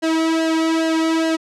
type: tone with flanger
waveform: sawtooth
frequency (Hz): 323.4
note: E4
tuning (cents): -33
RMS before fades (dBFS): -18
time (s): 0.02-1.37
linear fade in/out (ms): 20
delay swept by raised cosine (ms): 0.84 to 1.94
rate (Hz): 2.4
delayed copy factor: -0.95
effects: low-pass 7000 Hz 12 dB/octave